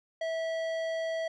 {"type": "tone with tanh clipping", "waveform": "sine", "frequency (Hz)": 652, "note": "E5", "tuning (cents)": -19, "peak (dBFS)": -32, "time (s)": [0.21, 1.28], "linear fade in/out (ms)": 5, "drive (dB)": 14, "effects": []}